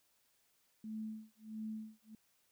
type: tone with tremolo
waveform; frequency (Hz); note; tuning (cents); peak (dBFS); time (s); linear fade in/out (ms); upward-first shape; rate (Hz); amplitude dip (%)
sine; 218; A3; -16; -39; 0.84-2.15; 2; sine; 1.5; 100
effects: white hiss -75 dBFS RMS until 2.51 s